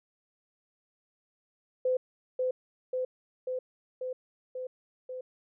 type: tone with echo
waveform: sine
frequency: 510 Hz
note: C5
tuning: 44 cents flat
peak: -24 dBFS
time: 1.85-1.97 s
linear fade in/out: 5 ms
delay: 540 ms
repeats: 6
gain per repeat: -2 dB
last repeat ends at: 5.21 s
effects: none